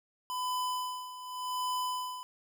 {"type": "tone with tremolo", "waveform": "square", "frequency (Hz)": 1004, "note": "B5", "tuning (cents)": 28, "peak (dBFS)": -31, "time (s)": [0.3, 2.23], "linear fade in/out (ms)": 0, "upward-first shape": "sine", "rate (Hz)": 0.87, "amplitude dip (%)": 75, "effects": []}